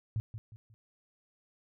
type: tone with echo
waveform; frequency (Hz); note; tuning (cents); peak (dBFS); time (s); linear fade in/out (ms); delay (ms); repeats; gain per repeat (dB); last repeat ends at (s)
sine; 110; A2; 0; -29; 0.16-0.2; 0; 180; 3; -9; 0.74
effects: none